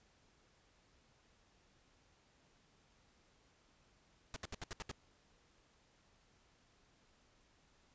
pink noise bursts, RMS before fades -44 dBFS, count 7, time 4.34-4.914 s, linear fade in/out 0 ms, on 22 ms, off 70 ms, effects pink hiss -71 dBFS RMS until 7.94 s + resampled to 16000 Hz

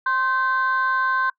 sine tone pair together, 1049 / 1543.3 Hz, C6 / G6, +4 / -27 cents, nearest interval perfect fifth, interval 669 cents, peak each -20 dBFS, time 0.06-1.3 s, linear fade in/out 5 ms, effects noise-tail reverb RT60 0.1 s tail -24 dB re dry + tanh soft clip ceiling -13 dBFS

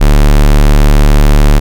square tone, 36.71 Hz, D1, in tune, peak -3 dBFS, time 0-1.6 s, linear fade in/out 20 ms, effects none

